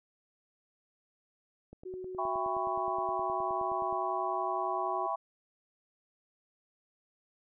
click train, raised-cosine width 2 ms, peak -35 dBFS, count 22, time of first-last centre 1.73-3.927 s, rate 9.56 Hz
sine tone, 370 Hz, F#4, in tune, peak -38 dBFS, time 1.85-5.07 s, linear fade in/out 10 ms
sine chord, C# half-diminished seventh, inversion first, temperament just, 665.2 / 798.3 / 997.9 / 1108.7 Hz, E5 / G5 / B5 / C#6, +16 / +31 / +18 / 0 cents, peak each -36 dBFS, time 2.18-5.16 s, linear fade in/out 10 ms
effects none

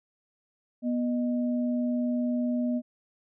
sine tone pair together, 243.8 / 616 Hz, B3 / D#5, -22 / -17 cents, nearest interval octave + major third, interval 1605 cents, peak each -25 / -35 dBFS, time 0.82-2.82 s, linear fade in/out 50 ms, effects none

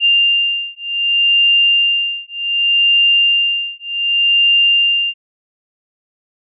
sine beating tone pair, 2794 / 2794.66 Hz, F7 / F7, 0 / +1 cents, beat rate 0.66 Hz, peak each -14 dBFS, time 0-5.14 s, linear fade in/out 50 ms, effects none

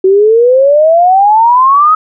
sine exponential sweep, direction up, 372.1 to 1281 Hz, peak -3 dBFS, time 0.04-1.95 s, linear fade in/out 5 ms, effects none

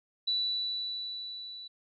sine tone with level ramp, 3956 Hz, B7, 2 cents sharp, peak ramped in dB -26 to -42 dBFS, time 0.27-1.68 s, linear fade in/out 10 ms, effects none

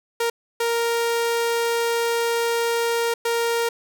sawtooth tone bursts at uneven times, 466.2 Hz, A#4, in tune, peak -16 dBFS, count 3, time 0.2-0.3 / 0.6-3.14 / 3.25-3.69 s, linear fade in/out 5 ms, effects none

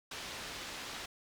white low-pass noise, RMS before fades -44 dBFS, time 0.11-1.06 s, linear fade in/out 5 ms, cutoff 4400 Hz, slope 12 dB/octave, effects none

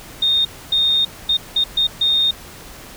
sine tone bursts at uneven times, 3678 Hz, A#7, 24 cents flat, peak -13 dBFS, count 6, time 0.22-0.45 / 0.72-1.05 / 1.29-1.37 / 1.56-1.64 / 1.77-1.87 / 2.01-2.31 s, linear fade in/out 5 ms, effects pink hiss -38 dBFS RMS until 2.96 s

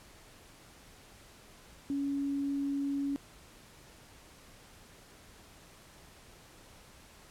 sine tone, 280 Hz, C#4, 18 cents sharp, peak -30 dBFS, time 1.9-3.16 s, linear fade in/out 0 ms, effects pink hiss -56 dBFS RMS until 7.3 s + low-pass 12000 Hz 12 dB/octave

